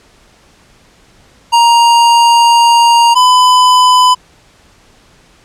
square tone pair in turn, 937 / 1003.7 Hz, A#5 / B5, +9 / +28 cents, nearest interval minor second, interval 119 cents, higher second, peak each -5 dBFS, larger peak neither, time 1.52-3.15 / 3.15-4.15 s, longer first, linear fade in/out 20 ms, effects pink hiss -46 dBFS RMS until 5.44 s + low-pass 8000 Hz 12 dB/octave

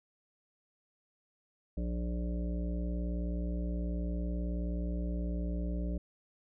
harmonic tone, 59.3 Hz, A#1, 30 cents sharp, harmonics 1 / 3 / 5 / 7 / 9 / 10, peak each -33 / -38 / -43 / -50 / -51 / -48 dBFS, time 1.77-5.98 s, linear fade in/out 5 ms, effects none

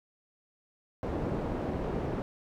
white low-pass noise, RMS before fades -33 dBFS, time 1.03-2.22 s, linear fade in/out 0 ms, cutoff 440 Hz, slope 12 dB/octave, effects none

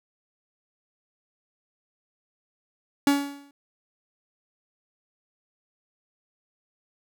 45% pulse tone with exponential decay, 282.6 Hz, C#4, 34 cents sharp, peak -15 dBFS, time 3.07-3.51 s, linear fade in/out 2 ms, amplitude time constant 95 ms, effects none

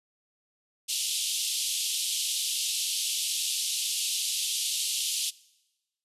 pink band-pass noise, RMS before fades -30 dBFS, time 0.88-5.31 s, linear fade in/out 20 ms, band 2900 to 12000 Hz, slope 48 dB/octave, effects noise-tail reverb RT60 1.0 s tail -22 dB re dry + resampled to 32000 Hz

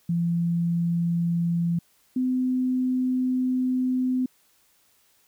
sine tone pair in turn, 170.2 / 255 Hz, F3 / C4, -44 / -44 cents, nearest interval perfect fifth, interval 700 cents, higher second, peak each -21 dBFS, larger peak neither, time 0.09-1.79 / 2.16-4.26 s, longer second, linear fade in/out 5 ms, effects white hiss -63 dBFS RMS until 5.27 s

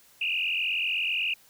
sine tone with frequency modulation, 2663 Hz, E7, 17 cents sharp, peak -25 dBFS, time 0.21-1.34 s, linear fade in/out 5 ms, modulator 43.9 Hz, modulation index 4.9, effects white hiss -58 dBFS RMS until 1.49 s

